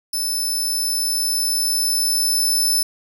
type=tone with level ramp; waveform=20% pulse; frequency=5274 Hz; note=E8; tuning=in tune; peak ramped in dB=-15 to -10 dBFS; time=0.13-2.83 s; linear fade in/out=5 ms; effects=8-bit